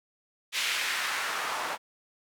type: noise with band-pass filter sweep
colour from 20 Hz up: white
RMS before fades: -31 dBFS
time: 0.52-1.78 s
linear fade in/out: 50 ms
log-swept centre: 2700 to 880 Hz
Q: 1.4
effects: none